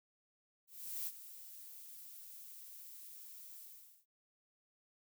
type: noise with ADSR envelope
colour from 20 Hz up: violet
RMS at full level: -40 dBFS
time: 0.67-4.06 s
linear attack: 400 ms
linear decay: 40 ms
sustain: -13 dB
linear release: 460 ms
effects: none